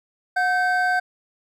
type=tone pair together; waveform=triangle; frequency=728.5 / 1549 Hz; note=F#5 / G6; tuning=-27 / -21 cents; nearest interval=octave + minor second; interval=1306 cents; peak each=-19 dBFS; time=0.36-1 s; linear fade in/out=10 ms; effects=none